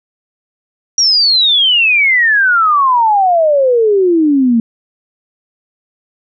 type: exponential sweep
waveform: sine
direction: down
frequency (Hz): 5750 to 224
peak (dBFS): -7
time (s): 0.98-4.6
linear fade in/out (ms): 2
effects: none

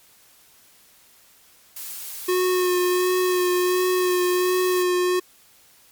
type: noise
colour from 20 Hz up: blue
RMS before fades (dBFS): -34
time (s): 1.76-4.83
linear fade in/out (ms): 5
type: tone with vibrato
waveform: square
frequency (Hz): 362.8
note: F#4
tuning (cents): -34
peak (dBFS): -19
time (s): 2.28-5.2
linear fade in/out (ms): 10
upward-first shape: sine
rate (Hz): 1.4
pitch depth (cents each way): 18
effects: white hiss -54 dBFS RMS until 5.91 s + MP3 96 kbps

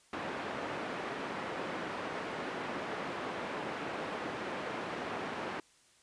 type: band-pass noise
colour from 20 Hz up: pink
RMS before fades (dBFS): -39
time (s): 0.13-5.6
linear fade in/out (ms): 2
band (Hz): 270 to 2000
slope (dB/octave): 12
effects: white hiss -65 dBFS RMS until 6.02 s + resampled to 22050 Hz

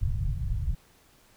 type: low-pass noise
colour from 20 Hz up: pink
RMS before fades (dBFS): -28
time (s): 0.01-0.75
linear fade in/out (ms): 10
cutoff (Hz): 140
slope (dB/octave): 48
effects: pink hiss -60 dBFS RMS until 1.36 s

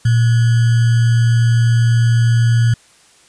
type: tone with sample-and-hold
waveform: sine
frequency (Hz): 116.6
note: A#2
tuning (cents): +1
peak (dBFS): -9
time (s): 0.05-2.74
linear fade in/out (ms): 5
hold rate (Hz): 1575
effects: white hiss -49 dBFS RMS until 3.28 s + resampled to 22050 Hz

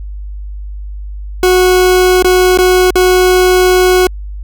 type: tone with dropouts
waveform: 40% pulse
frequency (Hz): 366.8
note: F#4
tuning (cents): -15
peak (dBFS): -5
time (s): 1.43-4.07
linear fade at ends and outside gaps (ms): 2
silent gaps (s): 2.225-2.245 / 2.575-2.586 / 2.906-2.955
effects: added 50 Hz sine -21 dBFS peak until 4.43 s

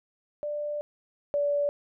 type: tone pair in turn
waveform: sine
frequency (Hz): 591 / 577.2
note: D5 / D5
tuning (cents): +11 / -30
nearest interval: unison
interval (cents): 41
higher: first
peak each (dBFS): -29 / -23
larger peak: second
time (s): 0.43-0.81 / 1.34-1.69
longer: first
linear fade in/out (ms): 0
effects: none

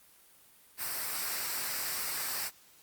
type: noise with comb filter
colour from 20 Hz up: white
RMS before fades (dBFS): -35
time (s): 0.77-2.51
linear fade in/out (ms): 50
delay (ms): 0.3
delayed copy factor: -0.55
effects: white hiss -60 dBFS RMS until 2.82 s + Opus 32 kbps

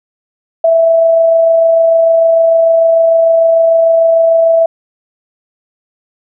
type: tone with amplitude modulation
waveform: sine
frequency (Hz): 659.3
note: E5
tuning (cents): 0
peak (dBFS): -4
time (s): 0.64-4.66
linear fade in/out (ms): 5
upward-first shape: sine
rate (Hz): 26.7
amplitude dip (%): 25
effects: none

